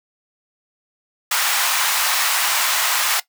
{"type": "high-pass noise", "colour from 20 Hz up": "pink", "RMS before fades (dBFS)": -19, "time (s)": [1.31, 3.2], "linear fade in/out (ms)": 5, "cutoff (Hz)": 890, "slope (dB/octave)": 24, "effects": ["noise-tail reverb RT60 0.1 s tail -17 dB re dry"]}